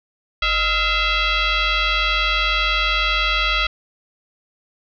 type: tone with frequency modulation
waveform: sine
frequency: 616 Hz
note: D#5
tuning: 17 cents flat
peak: -16 dBFS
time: 0.42-3.67 s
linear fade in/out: 5 ms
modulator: 666 Hz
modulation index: 5.1
effects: none